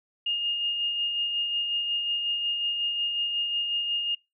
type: tone with tremolo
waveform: sine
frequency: 2837 Hz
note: F7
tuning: 27 cents sharp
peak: -24 dBFS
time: 0.26-4.15 s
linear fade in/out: 5 ms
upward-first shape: sine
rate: 5.5 Hz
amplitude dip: 35%
effects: noise-tail reverb RT60 0.2 s tail -22 dB re dry